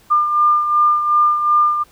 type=beating tone pair; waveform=sine; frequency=1200 / 1202.7 Hz; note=D6 / D6; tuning=+37 / +41 cents; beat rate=2.7 Hz; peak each=-12 / -20 dBFS; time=0.1-1.84 s; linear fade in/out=20 ms; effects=pink hiss -51 dBFS RMS until 1.91 s